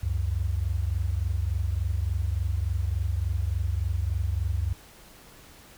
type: tone pair together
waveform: sine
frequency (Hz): 69.04 / 92.5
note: C#2 / F#2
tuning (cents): -6 / 0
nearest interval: perfect fourth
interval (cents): 506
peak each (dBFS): -27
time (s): 0.03-4.73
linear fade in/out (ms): 5
effects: pink hiss -51 dBFS RMS until 5.77 s